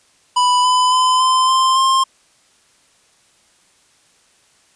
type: tone with pitch steps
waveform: square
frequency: 991 / 1004.3 / 1017.7 / 1031.3 / 1045.1 / 1059.1 Hz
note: B5 / B5 / C6 / C6 / C6 / C6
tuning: +6 / +29 / -48 / -25 / -2 / +21 cents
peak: -12 dBFS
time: 0.36-2.04 s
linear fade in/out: 10 ms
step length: 280 ms
effects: white hiss -55 dBFS RMS until 4.75 s + resampled to 22050 Hz